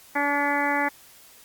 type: harmonic tone with a mistuned harmonic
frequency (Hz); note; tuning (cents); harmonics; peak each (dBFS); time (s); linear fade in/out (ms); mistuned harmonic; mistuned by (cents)
287.1; D4; -39; 1 / 2 / 3 / 4 / 5 / 6 / 7 / 8; -29 / -31 / -26 / -33 / -32 / -29 / -28 / -36; 0.15-0.89; 10; 8; -33
effects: white hiss -51 dBFS RMS until 1.44 s + Opus 48 kbps